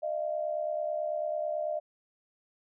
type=tone pair together; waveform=sine; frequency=611 / 680.1 Hz; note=D#5 / F5; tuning=-32 / -46 cents; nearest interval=major second; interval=186 cents; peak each=-31 / -34 dBFS; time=0.02-1.8 s; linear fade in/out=20 ms; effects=none